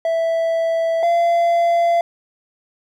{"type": "tone pair in turn", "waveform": "triangle", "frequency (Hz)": [659.3, 683.5], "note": ["E5", "F5"], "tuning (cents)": [0, -37], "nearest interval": "minor second", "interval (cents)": 63, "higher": "second", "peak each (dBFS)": [-14, -11], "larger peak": "second", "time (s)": [[0.05, 1.03], [1.03, 2.01]], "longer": "neither", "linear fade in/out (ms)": 2, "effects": []}